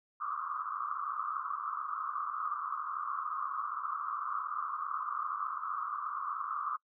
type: band-pass noise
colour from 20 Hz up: pink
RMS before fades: -37 dBFS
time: 0.2-6.77 s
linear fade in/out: 10 ms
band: 1100 to 1300 Hz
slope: 96 dB/octave
effects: noise-tail reverb RT60 0.1 s tail -25 dB re dry